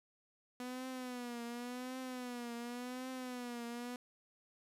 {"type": "tone with vibrato", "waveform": "sawtooth", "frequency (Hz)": 246.9, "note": "B3", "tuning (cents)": 0, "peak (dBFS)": -38, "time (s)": [0.6, 3.96], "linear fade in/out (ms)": 2, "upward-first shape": "triangle", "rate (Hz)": 0.9, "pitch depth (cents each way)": 91, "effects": ["resampled to 32000 Hz", "11-bit"]}